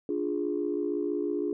sine chord, D diminished, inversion none, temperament equal, 293.7 / 349.2 / 415.3 Hz, D4 / F4 / Ab4, 0 / 0 / 0 cents, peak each -31 dBFS, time 0.09-1.53 s, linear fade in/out 2 ms, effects tanh soft clip ceiling -18 dBFS

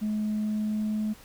sine tone with pitch glide, 213 to 214.4 Hz, G#3 to A3, +44 to -45 cents, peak -24 dBFS, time 0.01-1.14 s, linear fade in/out 20 ms, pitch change +11 cents, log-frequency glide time 0.38-1.02 s, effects tanh soft clip ceiling -23 dBFS + pink hiss -52 dBFS RMS until 1.24 s

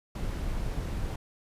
brown noise, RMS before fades -32 dBFS, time 0.15-1.16 s, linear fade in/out 5 ms, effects resampled to 32000 Hz

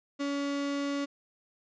35% pulse tone, 282.5 Hz, C#4, 33 cents sharp, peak -28 dBFS, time 0.19-1.06 s, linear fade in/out 20 ms, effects resampled to 16000 Hz

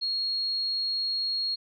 sine tone, 4291 Hz, C8, 43 cents sharp, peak -26 dBFS, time 0.01-1.56 s, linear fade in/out 20 ms, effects none

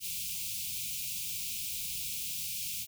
white band-stop noise, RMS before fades -37 dBFS, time 0-2.87 s, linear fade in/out 50 ms, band 200 to 2300 Hz, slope 96 dB/octave, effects none

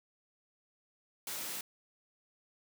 white high-pass noise, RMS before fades -40 dBFS, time 1.27-1.61 s, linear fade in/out 2 ms, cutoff 140 Hz, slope 12 dB/octave, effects none

